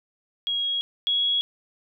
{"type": "tone pair in turn", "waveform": "sine", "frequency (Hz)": [3299, 3333], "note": ["G#7", "G#7"], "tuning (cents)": [-12, 5], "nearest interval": "unison", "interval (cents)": 17, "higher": "second", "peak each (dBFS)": [-23, -20], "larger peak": "second", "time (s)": [[0.47, 0.81], [1.07, 1.41]], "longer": "neither", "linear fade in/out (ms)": 0, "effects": []}